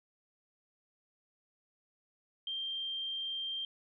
sine tone, 3171 Hz, G7, 19 cents sharp, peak -35 dBFS, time 2.47-3.65 s, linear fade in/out 2 ms, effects none

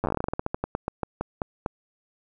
slowing click train, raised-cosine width 1 ms, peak -12 dBFS, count 23, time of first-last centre 0.04-1.662 s, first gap 9 ms, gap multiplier 1.17, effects none

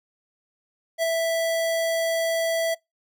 square tone with ADSR envelope, 659.3 Hz, E5, in tune, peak -20 dBFS, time 0.98-2.75 s, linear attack 46 ms, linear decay 17 ms, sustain -2 dB, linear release 16 ms, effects noise-tail reverb RT60 0.2 s tail -26 dB re dry

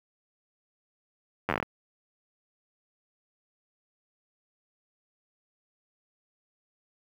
slowing click train, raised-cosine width 0.5 ms, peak -11 dBFS, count 9, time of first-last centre 1.49-1.627 s, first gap 10 ms, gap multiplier 1.15, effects high-pass 80 Hz 12 dB/octave + 8-bit

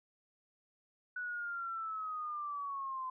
sine linear sweep, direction down, 1483 to 1024 Hz, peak -37 dBFS, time 1.16-3.1 s, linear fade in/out 5 ms, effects none

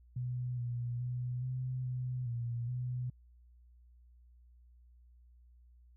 sine tone with pitch steps, 124.3 / 120.7 / 123.9 / 127.9 / 126.1 / 118.6 / 124.7 Hz, B2 / B2 / B2 / C3 / B2 / A#2 / B2, +12 / -39 / +6 / -39 / +36 / +30 / +17 cents, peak -34 dBFS, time 0.16-3.1 s, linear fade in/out 5 ms, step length 420 ms, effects added 60 Hz sine -58 dBFS peak until 5.96 s

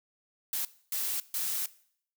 blue noise bursts at uneven times, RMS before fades -32 dBFS, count 3, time 0.53-0.65 / 0.92-1.2 / 1.34-1.66 s, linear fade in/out 2 ms, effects noise-tail reverb RT60 0.6 s tail -19 dB re dry

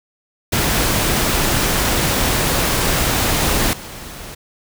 pink noise with level steps, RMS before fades -17 / -33 dBFS, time 0.52-4.35 s, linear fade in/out 10 ms, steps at 3.73 s, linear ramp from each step 2 ms, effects none

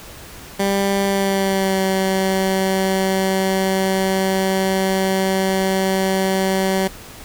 15% pulse tone with pitch glide, 197.4 to 190.9 Hz, G3 to G3, +12 to -46 cents, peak -10 dBFS, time 0.59-6.88 s, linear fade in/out 10 ms, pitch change -58 cents, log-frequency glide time 1.05-1.82 s, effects pink hiss -38 dBFS RMS until 7.24 s

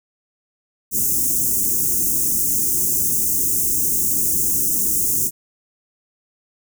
white band-stop noise, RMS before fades -19 dBFS, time 0.91-5.31 s, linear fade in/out 50 ms, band 390 to 6200 Hz, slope 48 dB/octave, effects none

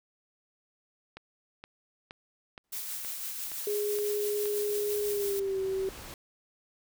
click train, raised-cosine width 0.3 ms, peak -27 dBFS, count 8, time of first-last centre 1.17-4.456 s, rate 2.13 Hz
pink noise with exponential growth, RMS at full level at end -43 dBFS, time 2.64-6.14 s, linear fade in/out 1 ms, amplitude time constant 760 ms
blue noise with tremolo, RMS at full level -36 dBFS, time 2.72-5.4 s, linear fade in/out 10 ms, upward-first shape sine, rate 6 Hz, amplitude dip 30%
sine tone with pitch glide, 415.3 to 383 Hz, G#4 to G4, 0 to -40 cents, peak -28 dBFS, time 3.67-5.89 s, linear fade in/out 2 ms, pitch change -140 cents, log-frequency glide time 5.07-5.58 s
effects none

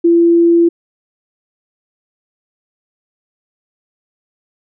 sine tone, 339.2 Hz, E4, 50 cents sharp, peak -6 dBFS, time 0.04-0.69 s, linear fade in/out 10 ms, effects none

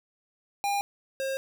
square tone pair in turn, 806 / 536.1 Hz, G5 / C5, +48 / +42 cents, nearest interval perfect fifth, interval 706 cents, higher first, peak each -26 / -29 dBFS, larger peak first, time 0.64-0.81 / 1.2-1.37 s, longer neither, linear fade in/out 0 ms, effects none

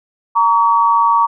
sine tone pair together, 930.3 / 1134 Hz, A#5 / C#6, -4 / +39 cents, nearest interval minor third, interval 343 cents, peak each -12 dBFS, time 0.35-1.27 s, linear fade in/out 20 ms, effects none

